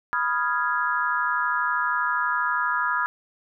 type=chord; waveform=sine; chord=F half-diminished seventh; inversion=second; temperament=equal; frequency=987.8 / 1244.5 / 1396.9 / 1661.2 Hz; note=Cb6 / Eb6 / F6 / Ab6; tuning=0 / 0 / 0 / 0 cents; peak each=-27 dBFS; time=0.13-3.06 s; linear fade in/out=0 ms; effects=none